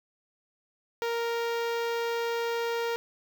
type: tone with notch filter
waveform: sawtooth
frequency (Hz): 466.2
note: A#4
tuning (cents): 0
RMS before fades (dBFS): -30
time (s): 1.02-2.96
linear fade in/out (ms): 0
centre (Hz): 9400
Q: 0.58
effects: none